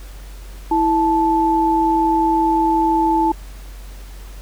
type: tone pair together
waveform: sine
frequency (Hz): 327.8 / 874.5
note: E4 / A5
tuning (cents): -10 / -11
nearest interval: octave + perfect fourth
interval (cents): 1699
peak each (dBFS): -17 / -15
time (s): 0.71-3.32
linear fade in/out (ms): 5
effects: added 47 Hz sine -32 dBFS peak until 4.41 s + pink hiss -44 dBFS RMS until 4.41 s